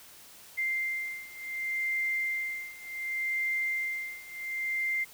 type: beating tone pair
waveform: sine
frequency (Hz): 2093 / 2093.68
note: C7 / C7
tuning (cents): 0 / +1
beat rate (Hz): 0.68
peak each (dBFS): -34 / -32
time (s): 0.57-5.05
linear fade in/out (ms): 20
effects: white hiss -52 dBFS RMS until 5.13 s